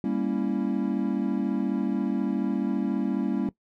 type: chord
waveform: triangle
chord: G diminished seventh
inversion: none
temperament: equal with one note detuned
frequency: 198.62 / 233.1 / 277.2 / 329.6 Hz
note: G3 / Bb3 / Db4 / Fb4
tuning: +23 / 0 / 0 / 0 cents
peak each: -27 / -27 / -27 / -30 dBFS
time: 0.04-3.49 s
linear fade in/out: 2 ms
effects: noise-tail reverb RT60 0.1 s tail -19 dB re dry